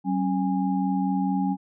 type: tone cluster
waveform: sine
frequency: 189 / 273.5 / 821 Hz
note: F#3 / C#4 / G#5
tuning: +37 / -23 / -20 cents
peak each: -24 / -26 / -30 dBFS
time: 0.04-1.57 s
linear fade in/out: 50 ms
effects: none